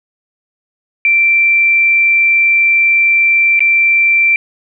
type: tone with dropouts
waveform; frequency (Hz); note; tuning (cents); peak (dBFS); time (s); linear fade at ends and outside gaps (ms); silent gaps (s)
sine; 2349; D7; 0; -7; 1.05-4.36; 1; 3.593-3.605
effects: none